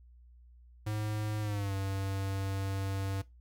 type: tone with pitch glide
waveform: square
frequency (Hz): 106.7 to 97.28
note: G#2 to G2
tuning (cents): +47 to -13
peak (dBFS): -33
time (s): 0.86-3.22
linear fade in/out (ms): 10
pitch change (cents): -160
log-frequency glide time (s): 1.41-1.74
effects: noise-tail reverb RT60 0.2 s tail -18 dB re dry + added 60 Hz sine -54 dBFS peak until 3.4 s